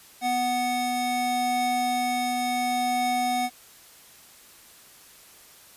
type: tone pair together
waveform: square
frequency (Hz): 246.9 / 740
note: B3 / F#5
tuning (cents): 0 / 0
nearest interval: octave + perfect fifth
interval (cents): 1900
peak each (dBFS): -31 / -25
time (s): 0.21-3.5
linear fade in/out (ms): 50
effects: white hiss -51 dBFS RMS until 5.76 s + resampled to 32000 Hz